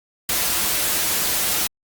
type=noise with comb filter; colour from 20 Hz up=white; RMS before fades=-21 dBFS; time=0.29-1.67 s; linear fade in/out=2 ms; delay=7.6 ms; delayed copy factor=-0.5; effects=Opus 48 kbps